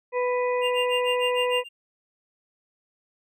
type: harmonic tone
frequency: 495.5 Hz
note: B4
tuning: 6 cents sharp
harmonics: 1 / 2 / 4 / 5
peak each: -23 / -29 / -35 / -37 dBFS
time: 0.12-1.64 s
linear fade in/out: 50 ms
type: tone with tremolo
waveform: triangle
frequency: 2794 Hz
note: F7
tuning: in tune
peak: -22 dBFS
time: 0.61-1.69 s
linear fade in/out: 50 ms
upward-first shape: sine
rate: 6.6 Hz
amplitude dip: 100%
effects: none